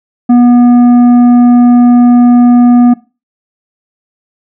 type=tone with tanh clipping; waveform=sine; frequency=242.8 Hz; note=B3; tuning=29 cents flat; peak=-3 dBFS; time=0.29-2.94 s; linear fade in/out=10 ms; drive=8 dB; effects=noise-tail reverb RT60 0.3 s tail -20 dB re dry